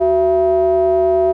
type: ring-modulated tone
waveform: triangle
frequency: 148.7 Hz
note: D3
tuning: 22 cents sharp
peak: -6 dBFS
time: 0-1.33 s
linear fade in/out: 20 ms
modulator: 522 Hz
effects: none